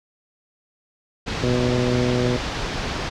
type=low-pass noise; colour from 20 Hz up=pink; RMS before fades=-27 dBFS; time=1.26-3.1 s; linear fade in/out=20 ms; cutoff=5500 Hz; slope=24 dB/octave
type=harmonic tone; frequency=123.47 Hz; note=B2; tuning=in tune; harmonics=1 / 2 / 3 / 4 / 5; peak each=-23 / -23 / -25 / -26 / -31 dBFS; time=1.43-2.37 s; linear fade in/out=5 ms
effects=none